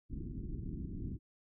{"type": "low-pass noise", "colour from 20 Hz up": "pink", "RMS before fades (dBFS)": -41, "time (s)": [0.09, 1.19], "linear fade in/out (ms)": 50, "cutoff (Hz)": 330, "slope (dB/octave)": 48, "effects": []}